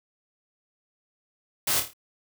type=noise with echo; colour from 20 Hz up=white; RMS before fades=-25 dBFS; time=1.67-1.8 s; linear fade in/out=5 ms; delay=27 ms; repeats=5; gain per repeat=-6 dB; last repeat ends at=1.935 s; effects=none